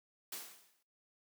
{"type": "noise with exponential decay", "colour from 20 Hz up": "white", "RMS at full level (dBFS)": -41, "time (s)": [0.32, 0.83], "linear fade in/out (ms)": 5, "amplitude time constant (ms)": 110, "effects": ["noise-tail reverb RT60 0.4 s tail -22 dB re dry", "high-pass 200 Hz 12 dB/octave"]}